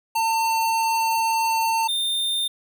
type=tone pair in turn; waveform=square; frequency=901 / 3621 Hz; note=A5 / A7; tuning=+41 / +49 cents; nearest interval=2 octaves; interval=2408 cents; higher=second; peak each=-20 / -22 dBFS; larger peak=first; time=0.15-1.88 / 1.88-2.48 s; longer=first; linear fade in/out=10 ms; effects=none